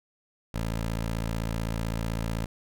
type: tone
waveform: 15% pulse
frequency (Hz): 55.8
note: A1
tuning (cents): +25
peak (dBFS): -22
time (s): 0.54-2.46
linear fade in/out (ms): 5
effects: none